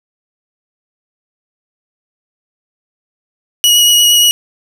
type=tone with vibrato; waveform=sawtooth; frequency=2908 Hz; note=F#7; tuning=31 cents flat; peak=-3 dBFS; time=3.64-4.31 s; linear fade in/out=0 ms; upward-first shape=triangle; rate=8.6 Hz; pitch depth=14 cents each way; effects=none